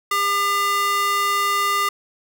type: tone with high-pass filter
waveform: square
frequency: 401.7 Hz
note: G4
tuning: 42 cents sharp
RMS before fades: -20 dBFS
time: 0.11-1.89 s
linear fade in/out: 5 ms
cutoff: 1200 Hz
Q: 1.9
effects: none